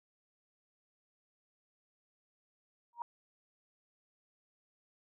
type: tone with exponential growth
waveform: sine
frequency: 946 Hz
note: A#5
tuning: 25 cents sharp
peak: -32 dBFS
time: 2.93-3.02 s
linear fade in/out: 1 ms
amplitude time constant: 18 ms
effects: none